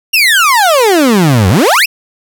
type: exponential two-way sweep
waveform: 30% pulse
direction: down then up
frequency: 2857 to 87.31 to 2857 Hz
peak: -3 dBFS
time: 0.13-1.86 s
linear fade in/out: 10 ms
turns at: 1.49 s
effects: none